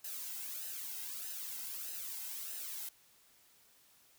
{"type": "noise with flanger", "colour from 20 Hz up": "blue", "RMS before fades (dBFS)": -43, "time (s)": [0.04, 2.89], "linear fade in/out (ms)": 5, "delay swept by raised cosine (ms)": [0.87, 1.75], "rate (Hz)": 1.6, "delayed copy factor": -0.65, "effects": ["white hiss -66 dBFS RMS until 4.18 s"]}